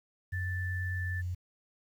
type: tone with pitch glide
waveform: sine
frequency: 90.9 to 89.49 Hz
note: F#2 to F2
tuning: -30 to +43 cents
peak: -32 dBFS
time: 0.32-1.35 s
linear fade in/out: 10 ms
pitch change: -27 cents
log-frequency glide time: 0.94-1.08 s
type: tone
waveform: sine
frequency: 1760 Hz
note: A6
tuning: in tune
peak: -37 dBFS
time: 0.32-1.22 s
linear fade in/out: 20 ms
effects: 10-bit